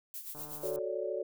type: noise with tremolo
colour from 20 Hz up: violet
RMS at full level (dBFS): -41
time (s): 0.14-0.76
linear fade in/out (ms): 0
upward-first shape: sine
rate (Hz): 8.1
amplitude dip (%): 65
type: click train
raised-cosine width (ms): 1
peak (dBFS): -36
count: 66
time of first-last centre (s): 0.35-0.786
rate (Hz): 149
type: chord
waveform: sine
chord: D major seventh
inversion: first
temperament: equal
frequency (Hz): 370 / 440 / 554.4 / 587.3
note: F#4 / A4 / C#5 / D5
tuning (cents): 0 / 0 / 0 / 0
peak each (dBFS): -38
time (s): 0.63-1.23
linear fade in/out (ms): 5
effects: none